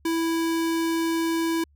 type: tone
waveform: square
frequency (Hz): 329.6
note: E4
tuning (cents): 0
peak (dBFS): -23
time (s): 0.05-1.64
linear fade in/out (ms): 5
effects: added 72 Hz sine -56 dBFS peak until 1.75 s